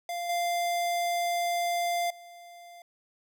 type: tone with level steps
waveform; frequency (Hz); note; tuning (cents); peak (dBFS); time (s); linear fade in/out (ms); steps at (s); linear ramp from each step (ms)
square; 695; F5; -9; -32 / -27 / -47; 0.09-2.82; 2; 0.29 / 2.1; 5
effects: none